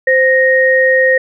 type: tone pair together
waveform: sine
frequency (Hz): 520.1 / 1864.7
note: C5 / A#6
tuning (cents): -10 / 0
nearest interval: octave + minor seventh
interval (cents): 2210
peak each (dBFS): -10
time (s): 0.07-1.18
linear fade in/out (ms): 5
effects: none